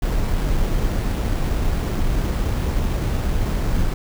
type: noise with sample-and-hold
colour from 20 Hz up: brown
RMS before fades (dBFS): -20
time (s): 0.02-3.94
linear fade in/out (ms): 5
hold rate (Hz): 6300
effects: none